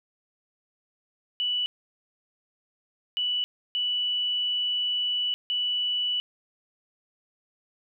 sine tone bursts at uneven times, 2960 Hz, F#7, in tune, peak -24 dBFS, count 4, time 1.4-1.66 / 3.17-3.44 / 3.75-5.34 / 5.5-6.2 s, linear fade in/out 0 ms, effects none

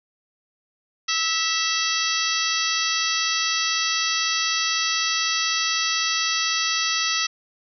harmonic tone with a mistuned harmonic, 652 Hz, E5, 19 cents flat, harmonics 2 / 3 / 4 / 5 / 6 / 7 / 8 / 9, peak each -29 / -29 / -29 / -29 / -29 / -29 / -29 / -29 dBFS, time 1.08-7.27 s, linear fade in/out 10 ms, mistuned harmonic 4, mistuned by +33 cents, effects none

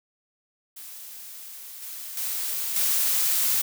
blue noise with level steps, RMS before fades -41 / -37 / -29 / -23 dBFS, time 0.76-3.62 s, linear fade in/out 10 ms, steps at 1.82 / 2.17 / 2.76 s, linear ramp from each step 2 ms, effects none

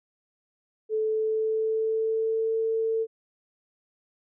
sine tone with pitch glide, 435.5 to 447.5 Hz, A4 to A4, -18 to +29 cents, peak -23 dBFS, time 0.89-3.07 s, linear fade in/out 50 ms, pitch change +47 cents, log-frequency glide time 1.01-2.56 s, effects none

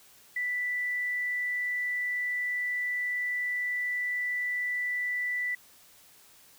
sine tone, 1975.5 Hz, B6, in tune, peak -28 dBFS, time 0.36-5.55 s, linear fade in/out 5 ms, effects white hiss -57 dBFS RMS until 6.58 s

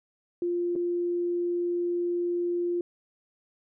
sine tone with dropouts, 349.2 Hz, F4, in tune, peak -25 dBFS, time 0.42-2.81 s, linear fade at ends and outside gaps 2 ms, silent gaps 0.754-0.76 s, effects none

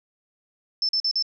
sine tone bursts, 5290 Hz, E8, 5 cents sharp, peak -20 dBFS, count 4, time 0.82-1.225 s, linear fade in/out 2 ms, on 69 ms, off 43 ms, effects none

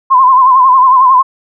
sine tone with vibrato, 1035 Hz, C6, 19 cents flat, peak -3 dBFS, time 0.1-1.23 s, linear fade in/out 20 ms, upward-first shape sine, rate 11 Hz, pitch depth 72 cents each way, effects none

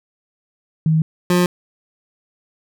sine / 25% pulse tone pair in turn, 158.5 / 177.91 Hz, D#3 / F3, +32 / +32 cents, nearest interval major second, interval 200 cents, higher second, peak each -12 / -9 dBFS, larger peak second, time 0.86-1.02 / 1.3-1.46 s, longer neither, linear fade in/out 2 ms, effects none

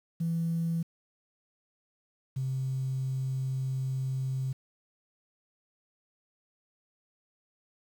sine tone pair in turn, 166.2 / 131.91 Hz, E3 / C3, +15 / +14 cents, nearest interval major third, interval 401 cents, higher first, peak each -26 / -28 dBFS, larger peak first, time 0.2-0.83 / 2.36-4.53 s, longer second, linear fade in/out 10 ms, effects tanh soft clip ceiling -22 dBFS + 9-bit

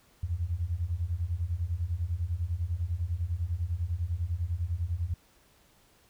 sine beating tone pair, 80.3 / 90.3 Hz, E2 / F#2, -45 / -42 cents, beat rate 10 Hz, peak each -32 / -31 dBFS, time 0.23-5.14 s, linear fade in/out 5 ms, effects pink hiss -63 dBFS RMS until 6.09 s

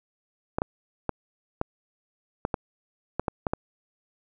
clicks, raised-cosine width 1 ms, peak -11 dBFS, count 10, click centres 0.585 / 0.619 / 1.093 / 1.614 / 2.451 / 2.542 / 3.196 / 3.282 / 3.468 / 3.535 s, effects none

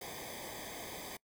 pink noise with comb filter, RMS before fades -45 dBFS, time 0.01-1.17 s, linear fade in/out 5 ms, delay 0.72 ms, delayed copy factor -0.9, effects noise-tail reverb RT60 0.1 s tail -24 dB re dry

